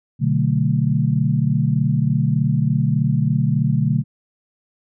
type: chord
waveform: sine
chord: B minor seventh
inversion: none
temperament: equal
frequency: 123.47 / 146.83 / 185 / 220 Hz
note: B2 / D3 / F#3 / A3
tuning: 0 / 0 / 0 / 0 cents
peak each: -20 / -18 / -24 / -23 dBFS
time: 0.19-4.04 s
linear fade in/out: 50 ms
effects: none